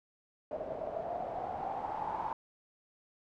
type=noise with low-pass filter sweep; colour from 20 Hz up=white; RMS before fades=-38 dBFS; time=0.51-2.33 s; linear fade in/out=2 ms; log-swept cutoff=600 to 910 Hz; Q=9.1; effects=none